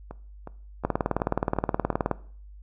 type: two click trains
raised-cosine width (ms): 1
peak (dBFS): -9 / -23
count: 25 / 6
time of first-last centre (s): 0.85-2.113 / 0.11-1.928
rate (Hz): 19 / 2.75
effects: noise-tail reverb RT60 0.5 s tail -19 dB re dry + added 50 Hz sine -43 dBFS peak until 2.62 s